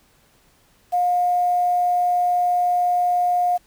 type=tone with quantisation; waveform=sine; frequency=713 Hz; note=F5; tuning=36 cents sharp; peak=-16 dBFS; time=0.92-3.58 s; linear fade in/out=20 ms; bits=7; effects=pink hiss -58 dBFS RMS until 3.66 s